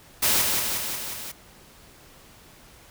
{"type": "noise with echo", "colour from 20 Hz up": "white", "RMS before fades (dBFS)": -21, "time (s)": [0.22, 0.42], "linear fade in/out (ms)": 10, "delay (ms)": 180, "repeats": 5, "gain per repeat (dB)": -3, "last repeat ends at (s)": 1.32, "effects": ["pink hiss -51 dBFS RMS until 2.9 s"]}